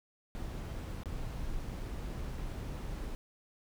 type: noise with dropouts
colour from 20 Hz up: brown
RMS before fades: -39 dBFS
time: 0.35-3.15 s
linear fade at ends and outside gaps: 0 ms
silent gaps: 1.034-1.058 s
effects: none